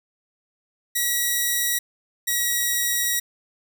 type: tone pair in turn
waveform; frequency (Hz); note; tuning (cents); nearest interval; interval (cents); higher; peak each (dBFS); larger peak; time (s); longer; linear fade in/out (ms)
5% pulse; 1924 / 1913.7; B6 / A#6; -46 / +45; unison; 9; first; -10; neither; 0.95-1.79 / 2.27-3.2; second; 10
effects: none